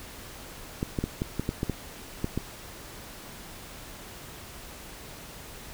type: clicks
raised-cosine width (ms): 3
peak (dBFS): -14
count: 10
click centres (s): 0.829 / 0.988 / 1.04 / 1.219 / 1.396 / 1.491 / 1.631 / 1.697 / 2.244 / 2.376
effects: pink hiss -44 dBFS RMS until 5.73 s